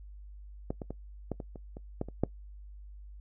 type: clicks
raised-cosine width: 2 ms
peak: -19 / -24 / -24 / -19 / -25 / -30 / -30 / -18 / -29 / -12 dBFS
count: 10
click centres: 0.705 / 0.818 / 0.906 / 1.317 / 1.402 / 1.558 / 1.769 / 2.014 / 2.086 / 2.236 s
effects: noise-tail reverb RT60 0.1 s tail -21 dB re dry + added 50 Hz sine -45 dBFS peak until 3.2 s